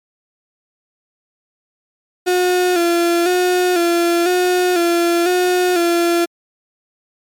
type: tone with vibrato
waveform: 35% pulse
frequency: 351.9 Hz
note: F4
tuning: 13 cents sharp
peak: -11 dBFS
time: 2.26-6.26 s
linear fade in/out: 20 ms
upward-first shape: square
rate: 1 Hz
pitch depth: 47 cents each way
effects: MP3 96 kbps